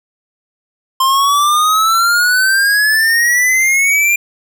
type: exponential sweep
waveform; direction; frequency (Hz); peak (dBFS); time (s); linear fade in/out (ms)
square; up; 1046.5 to 2404; -10; 1-4.16; 5
effects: none